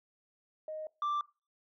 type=tone pair in turn; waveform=sine; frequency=622 / 1176.3 Hz; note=D#5 / D6; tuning=-1 / +2 cents; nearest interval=major seventh; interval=1103 cents; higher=second; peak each=-37 / -27 dBFS; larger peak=second; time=0.68-0.87 / 1.02-1.21 s; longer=neither; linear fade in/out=2 ms; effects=noise-tail reverb RT60 0.3 s tail -23 dB re dry + tanh soft clip ceiling -29 dBFS